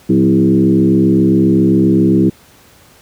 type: tone with frequency modulation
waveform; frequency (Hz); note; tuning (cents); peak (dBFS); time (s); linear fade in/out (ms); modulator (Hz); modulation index
sine; 255.3; C4; -42; -7; 0.09-2.3; 10; 67.5; 1.7
effects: pink hiss -45 dBFS RMS until 3.01 s + high-pass 60 Hz 12 dB/octave